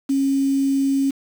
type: tone with quantisation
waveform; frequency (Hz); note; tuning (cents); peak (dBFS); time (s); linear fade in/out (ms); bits
sine; 273.3; C#4; -24; -16; 0.09-1.11; 10; 6
effects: none